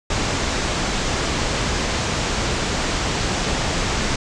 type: low-pass noise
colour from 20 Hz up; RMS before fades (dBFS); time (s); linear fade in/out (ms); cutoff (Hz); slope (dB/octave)
pink; -22; 0.1-4.16; 5; 7700; 48
effects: none